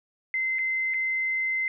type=tone with dropouts; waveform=sine; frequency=2067 Hz; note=C7; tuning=22 cents flat; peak=-24 dBFS; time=0.34-1.68 s; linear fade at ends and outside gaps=1 ms; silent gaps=0.586-0.59 / 0.938-0.942 s; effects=none